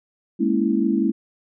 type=chord; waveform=sine; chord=A# half-diminished seventh; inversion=third; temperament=equal; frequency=207.7 / 233.1 / 277.2 / 329.6 Hz; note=G#3 / A#3 / C#4 / E4; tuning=0 / 0 / 0 / 0 cents; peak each=-22 / -23 / -24 / -22 dBFS; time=0.39-1.12 s; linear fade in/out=20 ms; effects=none